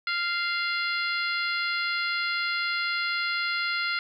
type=harmonic tone with a mistuned harmonic; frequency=696 Hz; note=F5; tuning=6 cents flat; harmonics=2 / 3 / 4 / 5 / 6 / 7; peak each=-29 / -30 / -36 / -38 / -34 / -40 dBFS; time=0.07-3.99 s; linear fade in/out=2 ms; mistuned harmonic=5; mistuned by=-36 cents; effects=10-bit